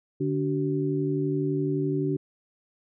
sine tone cluster, 147.4 / 288.5 / 380.3 Hz, D3 / D4 / F#4, +7 / -31 / +48 cents, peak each -28 dBFS, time 0.2-2.17 s, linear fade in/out 10 ms, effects none

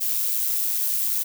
violet noise with amplitude modulation, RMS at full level -22 dBFS, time 0-1.24 s, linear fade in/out 20 ms, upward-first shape sine, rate 110 Hz, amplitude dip 40%, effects none

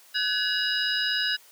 sine tone cluster, 1515 / 1692 / 2881 / 3893 / 4978 Hz, F#6 / G#6 / F#7 / B7 / D#8, +40 / +32 / -47 / -26 / 0 cents, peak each -30 dBFS, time 0.14-1.37 s, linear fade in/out 20 ms, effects white hiss -54 dBFS RMS until 1.51 s + high-pass 400 Hz 12 dB/octave

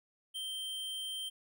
square tone, 3136 Hz, G7, in tune, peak -38 dBFS, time 0.34-1.3 s, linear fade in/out 20 ms, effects none

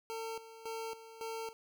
25% pulse tone with tremolo, 450 Hz, A4, 39 cents sharp, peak -35 dBFS, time 0.1-1.53 s, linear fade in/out 0 ms, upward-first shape square, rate 1.8 Hz, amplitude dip 75%, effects none

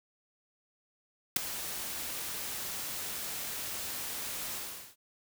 white noise with ADSR envelope, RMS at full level -21 dBFS, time 1.36-4.96 s, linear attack 5 ms, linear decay 7 ms, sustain -17 dB, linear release 410 ms, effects none

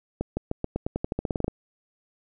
accelerating click train, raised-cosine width 2 ms, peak -13 dBFS, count 16, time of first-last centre 0.21-1.481 s, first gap 160 ms, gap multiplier 0.9, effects none

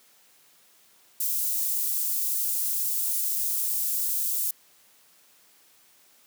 white high-pass noise, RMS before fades -27 dBFS, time 1.2-4.51 s, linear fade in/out 5 ms, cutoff 9600 Hz, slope 12 dB/octave, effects white hiss -59 dBFS RMS until 6.26 s + high-pass 150 Hz 12 dB/octave

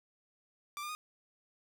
sawtooth tone with pitch steps, 1174.7 / 1204.2 / 1234.5 Hz, D6 / D6 / D#6, 0 / +43 / -14 cents, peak -35 dBFS, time 0.77-0.95 s, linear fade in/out 0 ms, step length 60 ms, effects none

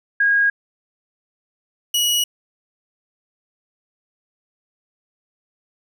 sine / sawtooth tone pair in turn, 1636 / 2915 Hz, G#6 / F#7, -26 / -26 cents, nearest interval minor seventh, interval 1000 cents, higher second, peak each -13 dBFS, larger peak neither, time 0.2-0.5 / 1.94-2.24 s, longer neither, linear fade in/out 5 ms, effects none

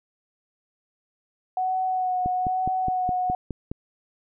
sine tone with vibrato, 740 Hz, F#5, in tune, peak -22 dBFS, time 1.57-3.35 s, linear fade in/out 2 ms, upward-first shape sine, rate 1.1 Hz, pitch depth 21 cents each way
click train, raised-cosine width 3 ms, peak -17 dBFS, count 8, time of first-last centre 2.26-3.715 s, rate 4.81 Hz
effects none

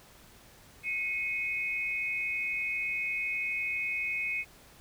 sine tone pair together, 2183 / 2515 Hz, C#7 / D#7, -27 / +18 cents, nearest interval major second, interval 245 cents, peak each -33 / -32 dBFS, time 0.83-4.45 s, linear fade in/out 50 ms, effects pink hiss -56 dBFS RMS until 4.8 s

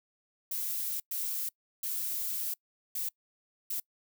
violet noise bursts at uneven times, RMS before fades -34 dBFS, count 5, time 0.51-1 / 1.11-1.49 / 1.83-2.54 / 2.95-3.09 / 3.7-3.8 s, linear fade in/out 5 ms, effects noise-tail reverb RT60 0.1 s tail -25 dB re dry

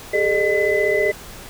sine tone cluster, 399.2 / 434.4 / 608 / 2014 Hz, G4 / A4 / D#5 / B6, +32 / -22 / -40 / +33 cents, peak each -21 dBFS, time 0.13-1.12 s, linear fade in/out 10 ms, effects pink hiss -38 dBFS RMS until 1.49 s

